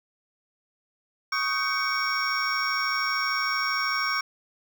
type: tone cluster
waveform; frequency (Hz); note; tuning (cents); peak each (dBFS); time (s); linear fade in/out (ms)
triangle; 1111 / 1244 / 1532 / 2243 / 5530; C#6 / D#6 / G6 / C#7 / F8; +4 / -1 / -40 / +20 / -18; -29; 1.32-4.21; 5
effects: none